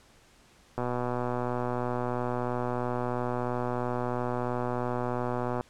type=click train; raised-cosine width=1 ms; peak=-17 dBFS; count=595; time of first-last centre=0.78-5.609 s; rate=123 Hz; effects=pink hiss -59 dBFS RMS until 5.69 s + low-pass 9000 Hz 12 dB/octave